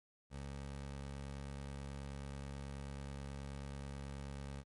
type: tone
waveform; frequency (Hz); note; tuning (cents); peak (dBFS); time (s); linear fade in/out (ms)
20% pulse; 69.3; C#2; 0; -39; 0.3-4.64; 50
effects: MP3 48 kbps